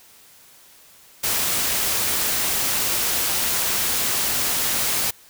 white noise, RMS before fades -22 dBFS, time 1.23-5.11 s, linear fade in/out 10 ms, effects white hiss -50 dBFS RMS until 5.29 s

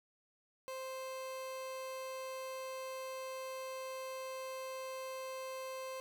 30% pulse tone, 523.3 Hz, C5, in tune, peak -39 dBFS, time 0.68-6 s, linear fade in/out 0 ms, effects none

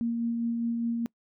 sine tone with tremolo, 233.1 Hz, A#3, in tune, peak -25 dBFS, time 0.01-1.06 s, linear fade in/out 0 ms, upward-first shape sine, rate 4.9 Hz, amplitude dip 25%, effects noise-tail reverb RT60 0.1 s tail -25 dB re dry

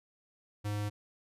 square tone, 103.83 Hz, G#2, in tune, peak -33 dBFS, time 0.64-0.9 s, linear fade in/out 20 ms, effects resampled to 32000 Hz

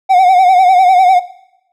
triangle tone with vibrato, 740 Hz, F#5, in tune, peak -3 dBFS, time 0.09-1.2 s, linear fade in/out 20 ms, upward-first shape sine, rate 10 Hz, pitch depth 78 cents each way, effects noise-tail reverb RT60 0.8 s tail -17 dB re dry

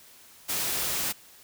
white noise, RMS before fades -29 dBFS, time 0.48-1.13 s, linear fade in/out 20 ms, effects white hiss -53 dBFS RMS until 1.43 s

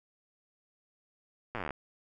slowing click train, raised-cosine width 0.5 ms, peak -21 dBFS, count 15, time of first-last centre 1.55-1.707 s, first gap 8 ms, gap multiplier 1.05, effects none

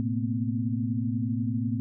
sine tone cluster, 111.3 / 127.9 / 225.6 / 237.7 / 253.9 Hz, A2 / C3 / A3 / A#3 / B3, +20 / -39 / +44 / +34 / +48 cents, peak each -29 / -38 / -31 / -36 / -31 dBFS, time 0-1.8 s, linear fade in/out 0 ms, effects none

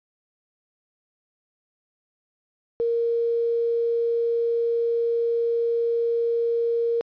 sine tone with quantisation, 466.2 Hz, A#4, in tune, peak -20 dBFS, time 2.8-7.01 s, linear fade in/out 0 ms, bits 8, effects resampled to 11025 Hz

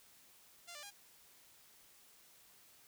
5% pulse tone with pitch steps, 693 / 590 / 811 Hz, F5 / D5 / G#5, -14 / +8 / -41 cents, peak -37 dBFS, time 0.67-0.91 s, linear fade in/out 20 ms, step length 80 ms, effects white hiss -64 dBFS RMS until 2.87 s

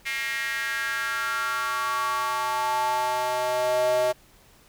square tone with high-pass filter sweep, 125.5 Hz, B2, 28 cents sharp, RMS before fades -26 dBFS, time 0.05-4.13 s, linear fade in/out 20 ms, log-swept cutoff 2100 to 580 Hz, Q 5.1, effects pink hiss -56 dBFS RMS until 4.68 s

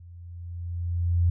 sine tone with level ramp, 86.5 Hz, F2, 16 cents flat, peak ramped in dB -44 to -17 dBFS, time 0-1.3 s, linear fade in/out 5 ms, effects none

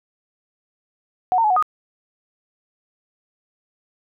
sine tone with pitch steps, 737 / 911 / 849 / 737 / 1240 Hz, F#5 / A#5 / G#5 / F#5 / D#6, -7 / -40 / +38 / -7 / -6 cents, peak -14 dBFS, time 1.32-1.625 s, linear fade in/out 0 ms, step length 61 ms, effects none

